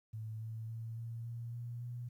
sine tone with pitch steps, 110 / 111.79 / 113.62 / 115.47 / 117.35 / 119.26 / 121.21 Hz, A2 / A2 / A#2 / A#2 / A#2 / A#2 / B2, 0 / +28 / -44 / -16 / +12 / +40 / -32 cents, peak -40 dBFS, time 0.13-2.09 s, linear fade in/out 10 ms, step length 280 ms, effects 12-bit

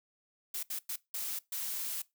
blue noise bursts at uneven times, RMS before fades -37 dBFS, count 5, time 0.54-0.63 / 0.7-0.79 / 0.89-0.96 / 1.14-1.39 / 1.52-2.02 s, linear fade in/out 5 ms, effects noise-tail reverb RT60 0.2 s tail -21 dB re dry

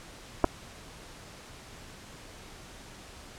clicks, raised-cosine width 1 ms, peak -8 dBFS, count 2, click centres 0.442 / 0.445 s, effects pink hiss -48 dBFS RMS until 3.38 s + low-pass 9000 Hz 12 dB/octave

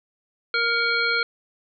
harmonic tone with a mistuned harmonic, 467.9 Hz, A#4, 6 cents sharp, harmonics 1 / 3 / 5 / 7 / 9, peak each -30 / -22 / -26 / -33 / -27 dBFS, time 0.54-1.23 s, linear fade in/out 2 ms, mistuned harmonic 5, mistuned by -64 cents, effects none

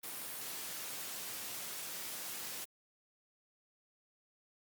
white high-pass noise, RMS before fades -43 dBFS, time 0.03-2.65 s, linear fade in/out 10 ms, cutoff 120 Hz, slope 12 dB/octave, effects Opus 32 kbps

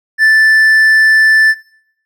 triangle tone, 1760 Hz, A6, in tune, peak -3 dBFS, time 0.18-1.55 s, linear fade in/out 50 ms, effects noise-tail reverb RT60 0.7 s tail -21 dB re dry

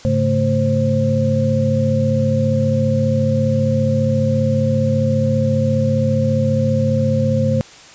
sine tone cluster, 103.6 / 138.4 / 221.5 / 527 Hz, G#2 / C#3 / A3 / C5, -4 / -2 / +12 / +12 cents, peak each -19 dBFS, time 0.05-7.61 s, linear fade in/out 0 ms, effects white hiss -41 dBFS RMS until 7.94 s + resampled to 16000 Hz

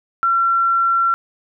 sine tone, 1360 Hz, F6, 46 cents flat, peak -13 dBFS, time 0.23-1.14 s, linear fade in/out 0 ms, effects none

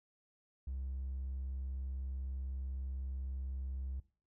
triangle tone, 66 Hz, C2, 16 cents sharp, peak -35 dBFS, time 0.67-4 s, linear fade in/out 5 ms, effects noise-tail reverb RT60 0.4 s tail -20 dB re dry + tanh soft clip ceiling -33 dBFS

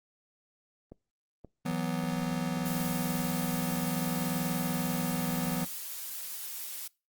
clicks, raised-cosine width 2 ms, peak -32 dBFS, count 6, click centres 0.92 / 1.447 / 1.713 / 2.037 / 2.572 / 3.712 s
square chord, E suspended second, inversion none, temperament just, 164.81 / 185.42 / 247.2 Hz, E3 / F#3 / B3, 0 / +4 / +2 cents, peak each -35 dBFS, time 1.65-5.65 s, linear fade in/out 10 ms
blue noise, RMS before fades -39 dBFS, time 2.65-6.88 s, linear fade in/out 10 ms
effects noise-tail reverb RT60 0.3 s tail -24 dB re dry + Opus 32 kbps

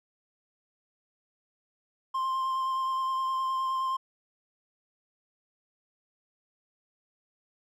triangle tone with vibrato, 1052 Hz, C6, 9 cents sharp, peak -25 dBFS, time 2.14-3.97 s, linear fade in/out 10 ms, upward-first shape sine, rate 9.6 Hz, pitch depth 13 cents each way, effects none

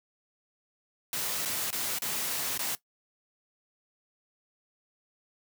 white noise with dropouts, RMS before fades -32 dBFS, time 1.13-2.75 s, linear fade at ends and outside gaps 1 ms, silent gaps 1.451-1.457 / 1.705-1.728 / 1.986-2.02 / 2.576-2.592 s, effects noise-tail reverb RT60 0.1 s tail -17 dB re dry + high-pass 100 Hz 12 dB/octave

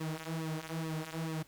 sawtooth tone with flanger, 160 Hz, D#3, 49 cents sharp, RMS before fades -38 dBFS, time 0-1.43 s, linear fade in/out 10 ms, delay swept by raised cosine 1.3 to 6.5 ms, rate 2.3 Hz, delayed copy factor -0.8, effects pink hiss -62 dBFS RMS until 1.47 s

